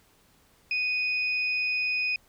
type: tone pair together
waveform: sine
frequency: 2489 / 5094 Hz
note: D#7 / D#8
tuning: 0 / +40 cents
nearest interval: octave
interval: 1240 cents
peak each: -25 / -35 dBFS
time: 0.71-2.16 s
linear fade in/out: 2 ms
effects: pink hiss -62 dBFS RMS until 2.28 s